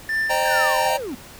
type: tone with tremolo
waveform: triangle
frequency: 1779 Hz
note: A6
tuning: 19 cents sharp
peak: -17 dBFS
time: 0.09-0.87 s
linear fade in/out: 2 ms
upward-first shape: sine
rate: 2.4 Hz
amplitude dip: 75%
type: chord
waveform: square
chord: C minor seventh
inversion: none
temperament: equal with one note detuned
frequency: 523.3 / 610.2 / 784 / 932.3 Hz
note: C5 / Eb5 / G5 / Bb5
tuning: 0 / -34 / 0 / 0 cents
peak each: -27 / -25 / -25 / -24 dBFS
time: 0.29-0.98 s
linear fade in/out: 20 ms
type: linear sweep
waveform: triangle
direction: down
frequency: 1634 to 225.1 Hz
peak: -25 dBFS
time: 0.45-1.15 s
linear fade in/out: 5 ms
effects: pink hiss -42 dBFS RMS until 1.39 s